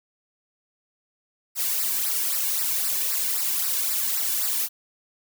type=noise with flanger; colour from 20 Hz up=blue; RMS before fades=-25 dBFS; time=1.55-4.69 s; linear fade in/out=50 ms; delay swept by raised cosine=0.3 to 1.6 ms; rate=3.8 Hz; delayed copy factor=-0.8; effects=none